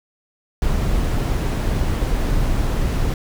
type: noise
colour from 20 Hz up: brown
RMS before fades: -19 dBFS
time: 0.62-3.14 s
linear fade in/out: 2 ms
effects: none